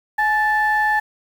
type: tone pair together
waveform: sine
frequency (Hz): 847.1 / 1760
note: G#5 / A6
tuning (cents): +34 / 0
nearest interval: octave + minor second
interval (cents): 1266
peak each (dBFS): -17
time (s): 0.18-1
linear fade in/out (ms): 10
effects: tanh soft clip ceiling -9 dBFS + 7-bit